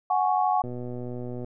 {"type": "chord", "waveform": "sine", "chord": "F# suspended second", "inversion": "none", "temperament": "just", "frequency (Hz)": [740, 832.5, 1110], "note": ["F#5", "G#5", "C#6"], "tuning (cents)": [0, 4, 2], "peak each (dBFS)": [-23, -25, -28], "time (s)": [0.1, 0.62], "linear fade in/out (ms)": 5}
{"type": "click train", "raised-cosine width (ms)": 2, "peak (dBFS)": -23, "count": 100, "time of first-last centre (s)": [0.64, 1.445], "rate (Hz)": 123}
{"effects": []}